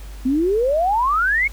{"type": "exponential sweep", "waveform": "sine", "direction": "up", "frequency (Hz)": [247.9, 2243], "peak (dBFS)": -15, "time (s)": [0.25, 1.48], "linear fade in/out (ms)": 10, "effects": ["added 50 Hz sine -32 dBFS peak until 1.52 s", "pink hiss -45 dBFS RMS until 1.52 s"]}